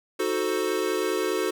square chord, D# diminished seventh, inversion none, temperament equal with one note detuned, 315.1 / 370 / 440 / 523.3 Hz, D#4 / F#4 / A4 / C5, +22 / 0 / 0 / 0 cents, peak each -33 / -28 / -29 / -34 dBFS, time 0.19-1.51 s, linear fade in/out 10 ms, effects none

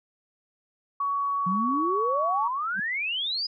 sine tone, 1124 Hz, C#6, 24 cents sharp, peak -24 dBFS, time 1-2.48 s, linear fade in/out 5 ms
sine exponential sweep, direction up, 173.4 to 5070 Hz, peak -26 dBFS, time 1.46-3.47 s, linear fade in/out 10 ms
sine tone with exponential growth, 193.5 Hz, G3, 22 cents flat, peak -31 dBFS, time 2.72-2.8 s, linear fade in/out 5 ms, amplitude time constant 16 ms
effects none

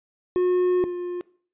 triangle tone pair in turn, 361.5 / 354.7 Hz, F#4 / F4, -40 / +27 cents, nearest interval unison, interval 33 cents, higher first, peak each -16 / -25 dBFS, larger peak first, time 0.36-0.84 / 0.84-1.21 s, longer first, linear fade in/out 0 ms, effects noise-tail reverb RT60 0.5 s tail -20 dB re dry + resampled to 8000 Hz

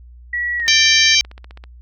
sine tone with pitch glide, 1932 to 1781.9 Hz, B6 to A6, -39 to +21 cents, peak -18 dBFS, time 0.33-1.15 s, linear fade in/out 5 ms, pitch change -140 cents, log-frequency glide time 0.58-0.7 s
click train, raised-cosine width 0.3 ms, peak -23 dBFS, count 17, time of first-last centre 0.6-1.639 s, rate 15.4 Hz
harmonic tone, 781 Hz, G5, 7 cents flat, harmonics 3 / 4 / 5 / 6 / 7 / 8, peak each -16 / -17 / -18 / -19 / -19 / -20 dBFS, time 0.68-1.21 s, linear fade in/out 0 ms
effects added 60 Hz sine -38 dBFS peak until 1.81 s

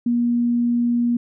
sine tone, 238.8 Hz, A#3, 42 cents sharp, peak -16 dBFS, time 0.06-1.17 s, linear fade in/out 5 ms, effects none

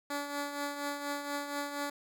10% pulse tone with tremolo, 287 Hz, D4, 40 cents flat, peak -24 dBFS, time 0.1-1.9 s, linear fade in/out 5 ms, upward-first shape triangle, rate 4.2 Hz, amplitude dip 60%, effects none

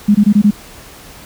sine tone bursts, 206.8 Hz, G#3, 7 cents flat, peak -5 dBFS, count 5, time 0.08-0.509 s, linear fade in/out 10 ms, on 69 ms, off 21 ms, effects pink hiss -37 dBFS RMS until 1.25 s

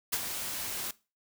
white noise with ADSR envelope, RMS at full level -28 dBFS, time 0.12-0.91 s, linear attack 15 ms, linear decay 43 ms, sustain -8 dB, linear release 3 ms, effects noise-tail reverb RT60 0.3 s tail -20 dB re dry

